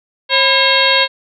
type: harmonic tone with a mistuned harmonic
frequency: 540 Hz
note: C#5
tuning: 45 cents flat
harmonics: 1 / 2 / 3 / 4 / 5 / 6 / 7 / 8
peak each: -18 / -18 / -18 / -18 / -18 / -18 / -18 / -18 dBFS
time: 0.29-1.08 s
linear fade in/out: 50 ms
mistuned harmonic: 2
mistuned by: -140 cents
effects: none